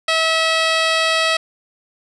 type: tone with low-pass filter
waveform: 10% pulse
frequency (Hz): 647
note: E5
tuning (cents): -32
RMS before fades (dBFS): -17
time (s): 0.08-1.37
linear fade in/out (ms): 5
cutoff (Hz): 6200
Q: 1.4
effects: none